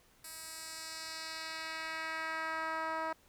10% pulse tone with band-pass filter sweep, 320.5 Hz, E4, 49 cents flat, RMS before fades -40 dBFS, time 0.24-3.13 s, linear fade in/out 5 ms, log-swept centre 11000 to 900 Hz, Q 1.1, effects pink hiss -66 dBFS RMS until 3.28 s

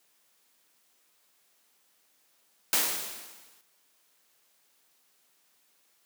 white noise with exponential decay, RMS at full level -23 dBFS, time 2.73-3.61 s, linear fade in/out 0 ms, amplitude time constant 190 ms, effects white hiss -68 dBFS RMS until 6.05 s + high-pass 200 Hz 12 dB/octave

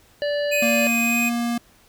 harmonic tone, 582 Hz, D5, 16 cents flat, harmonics 1 / 3 / 5 / 7 / 8, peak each -21 / -31 / -35 / -38 / -39 dBFS, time 0.22-0.87 s, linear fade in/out 0 ms
square tone, 2501 Hz, D#7, 8 cents sharp, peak -21 dBFS, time 0.51-1.3 s, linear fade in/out 20 ms
square tone with pitch glide, 233.1 to 236.5 Hz, A#3 to A#3, 0 to +25 cents, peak -22 dBFS, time 0.62-1.58 s, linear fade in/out 5 ms, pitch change +25 cents, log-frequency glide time 1.02-1.2 s
effects pink hiss -55 dBFS RMS until 1.88 s

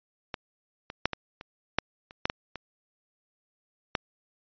clicks, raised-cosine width 0.3 ms, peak -16 / -22 / -6 / -15 / -25 / -6 / -30 / -9 / -11 / -21 / -9 dBFS, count 11, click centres 0.342 / 0.901 / 1.056 / 1.133 / 1.411 / 1.786 / 2.109 / 2.255 / 2.299 / 2.557 / 3.952 s, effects resampled to 11025 Hz

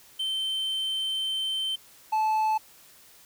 triangle tone pair in turn, 3100 / 869.9 Hz, G7 / A5, -20 / -20 cents, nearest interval octave + minor seventh, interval 2200 cents, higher first, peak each -25 / -20 dBFS, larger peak second, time 0.19-1.76 / 2.12-2.58 s, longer first, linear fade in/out 10 ms, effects white hiss -54 dBFS RMS until 3.25 s

